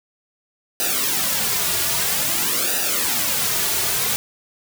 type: noise with flanger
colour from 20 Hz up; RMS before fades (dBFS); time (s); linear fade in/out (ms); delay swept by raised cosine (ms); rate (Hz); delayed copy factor
white; -21; 0.8-4.16; 0; 0.91 to 3.91; 0.51; -0.8
effects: none